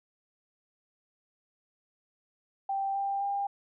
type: tone with pitch steps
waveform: sine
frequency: 784 / 792.2 / 800.5 Hz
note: G5 / G5 / G5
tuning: 0 / +18 / +36 cents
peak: -28 dBFS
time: 2.69-3.47 s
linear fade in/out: 5 ms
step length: 260 ms
effects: none